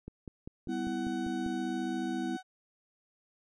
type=click train; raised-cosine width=3 ms; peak=-29 dBFS; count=8; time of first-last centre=0.08-1.463 s; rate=5.06 Hz
type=tone; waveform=30% pulse; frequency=750 Hz; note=F#5; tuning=23 cents sharp; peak=-38 dBFS; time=0.68-2.43 s; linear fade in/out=50 ms
type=chord; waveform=sine; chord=E minor; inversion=first; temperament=equal with one note detuned; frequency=196 / 250.5 / 329.6 Hz; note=G3 / B3 / E4; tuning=0 / +25 / 0 cents; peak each=-39 / -35 / -35 dBFS; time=0.68-2.37 s; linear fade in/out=10 ms
effects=low-pass 7000 Hz 12 dB/octave